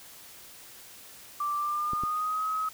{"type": "tone with pitch glide", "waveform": "sine", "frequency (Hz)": [1174.7, 1273.6], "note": ["D6", "D#6"], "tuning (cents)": [0, 40], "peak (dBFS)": -27, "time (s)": [1.4, 2.69], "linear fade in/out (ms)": 5, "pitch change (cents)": 140, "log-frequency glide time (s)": [1.57, 2.46]}
{"type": "clicks", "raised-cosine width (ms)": 3, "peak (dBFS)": -24, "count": 2, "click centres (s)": [1.934, 2.036]}
{"effects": ["white hiss -49 dBFS RMS until 2.73 s"]}